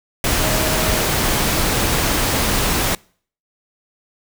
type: tone in noise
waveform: sine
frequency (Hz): 629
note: D#5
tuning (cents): +19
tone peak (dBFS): -27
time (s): 0.4-1.02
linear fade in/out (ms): 2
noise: pink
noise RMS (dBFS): -18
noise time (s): 0.24-2.95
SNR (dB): -12
effects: noise-tail reverb RT60 0.5 s tail -26 dB re dry